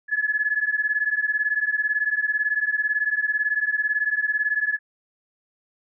sine beating tone pair, 1700 / 1718 Hz, G#6 / A6, +40 / -42 cents, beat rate 18 Hz, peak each -23 / -24 dBFS, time 0.08-4.79 s, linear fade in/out 50 ms, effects none

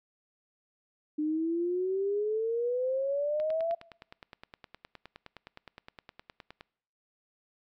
sine exponential sweep, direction up, 299.6 to 683 Hz, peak -27 dBFS, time 1.18-3.75 s, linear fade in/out 10 ms
click train, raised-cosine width 0.3 ms, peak -29 dBFS, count 32, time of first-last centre 3.4-6.609 s, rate 9.66 Hz
effects noise-tail reverb RT60 0.7 s tail -24 dB re dry

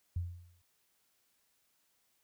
sine tone with exponential decay, 87.31 Hz, F2, in tune, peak -30 dBFS, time 0.16-0.62 s, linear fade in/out 5 ms, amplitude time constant 99 ms, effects white hiss -75 dBFS RMS until 2.23 s

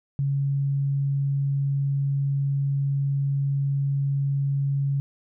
sine tone, 139.2 Hz, C#3, 8 cents sharp, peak -21 dBFS, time 0.19-5 s, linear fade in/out 0 ms, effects none

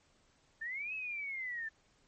sine linear two-way sweep, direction up then down, 1754 to 2603 to 1754 Hz, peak -37 dBFS, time 0.61-1.69 s, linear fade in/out 10 ms, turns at 0.94 s, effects pink hiss -70 dBFS RMS until 2.07 s + MP3 32 kbps

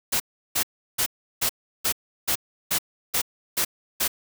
white noise bursts, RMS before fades -23 dBFS, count 10, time 0.12-4.08 s, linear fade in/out 10 ms, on 81 ms, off 350 ms, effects none

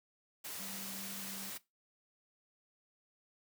sine tone in noise, 195.1 Hz, G3, 8 cents flat, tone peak -50 dBFS, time 0.59-1.5 s, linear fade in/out 10 ms, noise white, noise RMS -44 dBFS, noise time 0.44-1.58 s, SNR -9 dB, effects noise-tail reverb RT60 0.2 s tail -18 dB re dry + high-pass 100 Hz 12 dB/octave

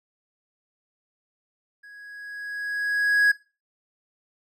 triangle tone with level ramp, 1661.2 Hz, G#6, in tune, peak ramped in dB -42 to -12 dBFS, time 1.83-3.32 s, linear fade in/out 10 ms, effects noise-tail reverb RT60 0.3 s tail -19 dB re dry

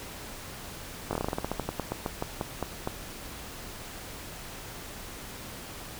slowing click train, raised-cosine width 1 ms, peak -15 dBFS, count 20, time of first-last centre 1.11-2.874 s, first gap 20 ms, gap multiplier 1.15, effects pink hiss -42 dBFS RMS until 5.99 s

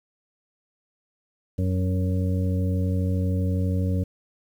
harmonic tone with a mistuned harmonic, 92.5 Hz, F#2, in tune, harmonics 1 / 2 / 3 / 5 / 6, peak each -22 / -28 / -32 / -36 / -38 dBFS, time 1.58-4.04 s, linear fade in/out 10 ms, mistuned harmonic 1, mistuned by -26 cents, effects 9-bit

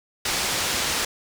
white low-pass noise, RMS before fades -25 dBFS, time 0.25-1.05 s, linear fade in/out 5 ms, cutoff 6500 Hz, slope 12 dB/octave, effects none

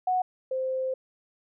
sine tone pair in turn, 737 / 521.1 Hz, F#5 / C5, -7 / -7 cents, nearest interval tritone, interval 600 cents, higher first, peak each -22 / -26 dBFS, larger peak first, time 0.07-0.22 / 0.51-0.94 s, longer second, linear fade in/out 5 ms, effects none

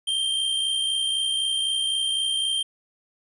square tone with amplitude modulation, 3163 Hz, G7, 15 cents sharp, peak -21 dBFS, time 0.07-2.63 s, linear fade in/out 10 ms, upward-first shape sine, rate 63.9 Hz, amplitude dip 40%, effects resampled to 24000 Hz

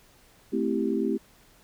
sine chord, A minor seventh, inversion none, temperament equal, 220 / 261.6 / 329.6 / 392 Hz, A3 / C4 / E4 / G4, 0 / 0 / 0 / 0 cents, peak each -29 / -29 / -30 / -29 dBFS, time 0.52-1.18 s, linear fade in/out 20 ms, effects pink hiss -58 dBFS RMS until 1.63 s

